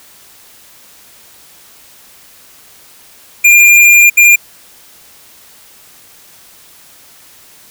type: tone bursts at uneven times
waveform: square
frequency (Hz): 2402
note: D7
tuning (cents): +38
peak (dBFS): -3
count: 2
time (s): 3.44-4.1 / 4.17-4.36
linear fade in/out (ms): 10
effects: white hiss -41 dBFS RMS until 7.7 s